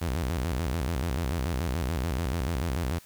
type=tone with vibrato; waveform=sawtooth; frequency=73.42 Hz; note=D2; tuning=in tune; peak=-23 dBFS; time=0.01-2.99 s; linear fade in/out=10 ms; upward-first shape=square; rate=6.9 Hz; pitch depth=260 cents each way; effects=white hiss -54 dBFS RMS until 3.05 s